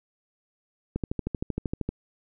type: click train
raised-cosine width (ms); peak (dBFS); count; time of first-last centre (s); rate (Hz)
3; -15; 13; 0.96-1.89; 12.9
effects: none